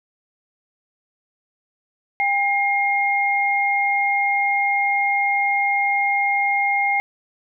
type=tone pair together; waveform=sine; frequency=802 / 2132 Hz; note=G5 / C7; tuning=+39 / +32 cents; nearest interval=octave + perfect fourth; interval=1693 cents; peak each=-20 / -19 dBFS; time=2.2-7 s; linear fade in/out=0 ms; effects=none